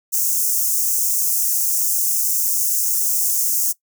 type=high-pass noise; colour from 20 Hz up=white; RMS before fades=-19 dBFS; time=0.12-3.73 s; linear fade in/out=20 ms; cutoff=5800 Hz; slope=48 dB/octave; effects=noise-tail reverb RT60 0.1 s tail -19 dB re dry